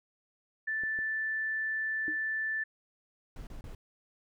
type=tone; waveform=sine; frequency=1760 Hz; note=A6; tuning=in tune; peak=-30 dBFS; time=0.67-2.64 s; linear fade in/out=10 ms
type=clicks; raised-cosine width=2 ms; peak=-34 dBFS; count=2; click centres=0.836 / 0.989 s
type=tone with exponential decay; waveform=sine; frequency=311.1 Hz; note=D#4; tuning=in tune; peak=-33 dBFS; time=2.08-2.2 s; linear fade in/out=0 ms; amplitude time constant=25 ms
type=noise bursts; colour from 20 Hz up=brown; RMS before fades=-43 dBFS; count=3; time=3.36-3.75 s; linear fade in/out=2 ms; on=110 ms; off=30 ms
effects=none